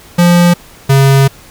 square tone pair in turn, 174.4 / 136.52 Hz, F3 / C#3, -2 / -26 cents, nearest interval major third, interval 424 cents, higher first, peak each -5 dBFS, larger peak neither, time 0.18-0.54 / 0.89-1.28 s, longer second, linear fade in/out 10 ms, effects pink hiss -38 dBFS RMS until 1.5 s

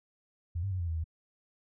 sine tone with pitch steps, 85.2 / 98.4 / 92.5 / 85.9 / 81.5 / 80.3 Hz, F2 / G2 / F#2 / F2 / E2 / E2, -42 / +7 / 0 / -28 / -19 / -45 cents, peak -30 dBFS, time 0.55-1.042 s, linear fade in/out 10 ms, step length 82 ms, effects none

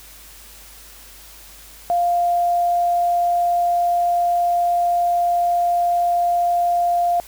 sine tone, 698.5 Hz, F5, in tune, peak -15 dBFS, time 1.9-7.2 s, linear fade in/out 0 ms, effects added 50 Hz sine -47 dBFS peak until 7.27 s + white hiss -43 dBFS RMS until 7.27 s

